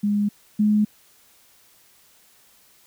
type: tone pair in turn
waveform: sine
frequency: 205.8 / 210.7 Hz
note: G#3 / G#3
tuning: -16 / +25 cents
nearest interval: unison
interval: 41 cents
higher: second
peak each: -18 / -15 dBFS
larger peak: second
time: 0.03-0.29 / 0.59-0.85 s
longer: neither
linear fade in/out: 10 ms
effects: white hiss -56 dBFS RMS until 2.86 s